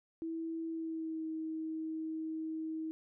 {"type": "tone with pitch glide", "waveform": "sine", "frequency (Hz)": [326.9, 318.1], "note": ["E4", "D#4"], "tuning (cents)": [-14, 38], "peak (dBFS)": -36, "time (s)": [0.22, 2.91], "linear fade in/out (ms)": 0, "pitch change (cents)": -48, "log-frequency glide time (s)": [0.69, 1.27], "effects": []}